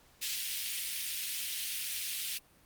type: high-pass noise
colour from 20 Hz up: pink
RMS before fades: -36 dBFS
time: 0.21-2.39 s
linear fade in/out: 20 ms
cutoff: 2500 Hz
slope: 24 dB/octave
effects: pink hiss -63 dBFS RMS until 2.65 s + Opus 48 kbps